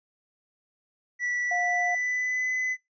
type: tone with pitch glide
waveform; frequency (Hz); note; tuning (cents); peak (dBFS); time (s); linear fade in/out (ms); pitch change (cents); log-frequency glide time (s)
triangle; 1956 to 2016; B6 to B6; -17 to +35; -24; 1.19-2.77; 50; +52; 1.42-2.52
type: tone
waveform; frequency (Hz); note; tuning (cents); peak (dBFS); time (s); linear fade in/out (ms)
sine; 710; F5; +28; -27; 1.51-1.95; 5
effects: noise-tail reverb RT60 0.2 s tail -21 dB re dry + resampled to 16000 Hz